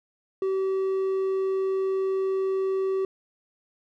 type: tone with hard clipping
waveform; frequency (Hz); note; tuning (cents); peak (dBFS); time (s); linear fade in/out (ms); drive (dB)
sine; 383.2; G4; -39; -24; 0.42-3.05; 2; 3
effects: none